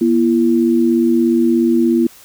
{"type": "tone pair together", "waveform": "sine", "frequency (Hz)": [240, 336.9], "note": ["B3", "E4"], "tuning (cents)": [-49, 38], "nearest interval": "tritone", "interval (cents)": 587, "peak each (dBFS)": -13, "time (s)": [0.01, 2.07], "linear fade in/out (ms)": 5, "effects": ["white hiss -43 dBFS RMS until 2.24 s"]}